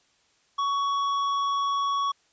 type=tone with tanh clipping; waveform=sine; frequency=1120 Hz; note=C#6; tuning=18 cents sharp; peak=-25 dBFS; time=0.58-2.12 s; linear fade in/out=10 ms; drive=10 dB; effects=white hiss -65 dBFS RMS until 2.32 s + resampled to 16000 Hz